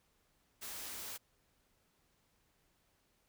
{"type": "band-stop noise", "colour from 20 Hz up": "white", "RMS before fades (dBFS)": -45, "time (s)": [0.61, 1.18], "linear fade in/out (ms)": 20, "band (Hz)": [120, 170], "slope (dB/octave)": 96, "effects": ["pink hiss -75 dBFS RMS until 3.28 s"]}